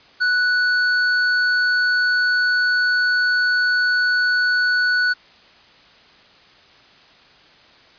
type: tone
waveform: square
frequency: 1480 Hz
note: F#6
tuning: in tune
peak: -16 dBFS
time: 0.2-5.14 s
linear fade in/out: 20 ms
effects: white hiss -49 dBFS RMS until 7.98 s + resampled to 11025 Hz